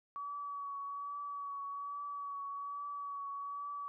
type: tone with vibrato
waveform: sine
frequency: 1136 Hz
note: C#6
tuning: 42 cents sharp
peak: -39 dBFS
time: 0.16-3.88 s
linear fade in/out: 0 ms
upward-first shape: triangle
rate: 1.2 Hz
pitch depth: 25 cents each way
effects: none